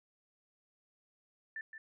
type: tone with echo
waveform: sine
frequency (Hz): 1772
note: A6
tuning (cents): +12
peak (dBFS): -39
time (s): 1.56-1.61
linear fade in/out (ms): 2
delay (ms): 170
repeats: 1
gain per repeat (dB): -7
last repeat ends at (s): 1.78
effects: none